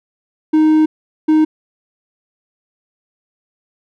triangle tone pair in turn, 311.1 / 311.1 Hz, D#4 / D#4, 0 / 0 cents, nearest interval unison, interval 0 cents, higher neither, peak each -6 dBFS, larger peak neither, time 0.53-0.86 / 1.28-1.45 s, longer first, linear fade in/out 10 ms, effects none

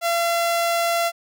sawtooth tone, 681 Hz, F5, 44 cents flat, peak -15 dBFS, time 0.01-1.12 s, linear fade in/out 50 ms, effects none

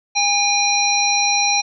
harmonic tone, 812 Hz, G#5, 39 cents flat, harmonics 1 / 3 / 5 / 7, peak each -20 / -20 / -20 / -20 dBFS, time 0.15-1.62 s, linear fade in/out 20 ms, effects none

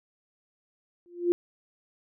sine tone with exponential growth, 349.2 Hz, F4, in tune, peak -16 dBFS, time 1.06-1.32 s, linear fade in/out 0 ms, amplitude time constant 55 ms, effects none

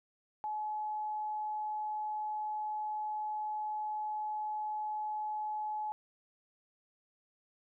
sine tone, 852 Hz, G#5, 44 cents sharp, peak -34 dBFS, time 0.44-5.92 s, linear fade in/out 0 ms, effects none

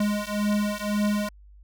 square beating tone pair, 206.7 / 208.6 Hz, G#3 / G#3, -8 / +8 cents, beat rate 1.9 Hz, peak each -27 dBFS, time 0-1.29 s, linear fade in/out 5 ms, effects added 50 Hz sine -47 dBFS peak until 1.63 s

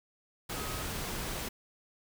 sine tone in noise, 1267 Hz, D#6, 31 cents sharp, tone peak -45 dBFS, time 0.55-0.83 s, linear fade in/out 10 ms, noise pink, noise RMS -37 dBFS, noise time 0.49-1.49 s, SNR -11 dB, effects none

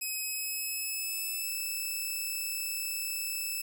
5% pulse tone with pitch glide, 2547 to 2628 Hz, D#7 to E7, +40 to -6 cents, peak -24 dBFS, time 0.01-3.62 s, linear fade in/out 10 ms, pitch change +54 cents, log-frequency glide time 0.24-1.51 s, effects 10-bit

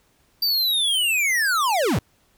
square linear sweep, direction down, 4703 to 66.2 Hz, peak -19 dBFS, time 0.42-1.99 s, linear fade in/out 5 ms, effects pink hiss -62 dBFS RMS until 2.37 s

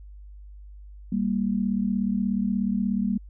sine tone pair together, 197.4 / 234.1 Hz, G3 / A#3, +12 / +8 cents, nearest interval minor third, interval 296 cents, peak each -24 / -26 dBFS, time 1.12-3.18 s, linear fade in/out 5 ms, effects added 50 Hz sine -41 dBFS peak until 3.29 s

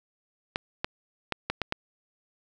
clicks, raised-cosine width 0.3 ms, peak -11 dBFS, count 6, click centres 0.559 / 0.845 / 1.323 / 1.5 / 1.617 / 1.724 s, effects none

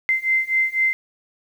sine beating tone pair, 2075 / 2079 Hz, C7 / C7, -15 / -12 cents, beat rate 4 Hz, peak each -21 / -20 dBFS, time 0.09-0.93 s, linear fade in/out 0 ms, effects 8-bit

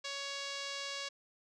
5% pulse tone with low-pass filter, 558 Hz, C#5, 11 cents sharp, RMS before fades -41 dBFS, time 0.04-1.09 s, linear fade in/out 10 ms, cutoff 5400 Hz, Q 1.2, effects none

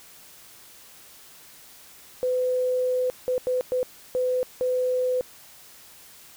sine tone bursts at uneven times, 505 Hz, B4, 39 cents sharp, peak -21 dBFS, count 6, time 2.23-3.1 / 3.28-3.38 / 3.47-3.61 / 3.72-3.83 / 4.15-4.43 / 4.61-5.21 s, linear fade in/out 0 ms, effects white hiss -49 dBFS RMS until 6.36 s

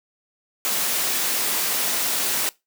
white noise, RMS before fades -23 dBFS, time 0.65-2.49 s, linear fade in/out 0 ms, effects noise-tail reverb RT60 0.2 s tail -21 dB re dry + high-pass 200 Hz 12 dB/octave

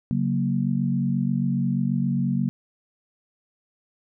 sine chord, F# major, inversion second, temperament equal, 138.59 / 185 / 233.1 Hz, C#3 / F#3 / A#3, 0 / 0 / 0 cents, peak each -25 dBFS, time 0.11-2.49 s, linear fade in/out 0 ms, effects none

